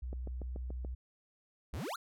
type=tone; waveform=sine; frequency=62.3 Hz; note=B1; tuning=16 cents sharp; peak=-37 dBFS; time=0.02-0.95 s; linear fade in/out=10 ms
type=click train; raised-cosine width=2 ms; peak=-31 dBFS; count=6; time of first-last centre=0.13-0.848 s; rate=6.96 Hz
type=exponential sweep; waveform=square; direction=up; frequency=51.7 to 1500 Hz; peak=-38 dBFS; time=1.73-1.96 s; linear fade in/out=5 ms
effects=none